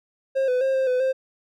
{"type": "tone with pitch steps", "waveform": "triangle", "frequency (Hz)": [535, 502, 533, 528, 504, 526], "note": ["C5", "B4", "C5", "C5", "B4", "C5"], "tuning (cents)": [38, 28, 32, 16, 35, 9], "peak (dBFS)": -17, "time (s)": [0.35, 1.13], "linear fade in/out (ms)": 20, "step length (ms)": 130, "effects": []}